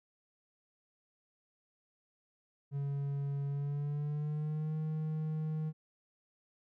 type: tone with pitch glide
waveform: triangle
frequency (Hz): 140.6 to 156.01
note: C#3 to D#3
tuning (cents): +25 to +5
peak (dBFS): -31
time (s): 2.71-5.73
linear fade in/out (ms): 50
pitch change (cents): +180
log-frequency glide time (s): 3.47-4.76
effects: none